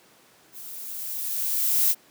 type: noise with level ramp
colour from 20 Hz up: violet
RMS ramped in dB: -41 to -19 dBFS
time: 0.52-1.95 s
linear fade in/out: 50 ms
effects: pink hiss -56 dBFS RMS until 2.1 s + high-pass 200 Hz 12 dB/octave